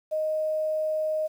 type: tone with quantisation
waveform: sine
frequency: 622.3 Hz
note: D#5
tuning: in tune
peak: -24 dBFS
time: 0.11-1.28 s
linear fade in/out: 20 ms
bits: 9
effects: none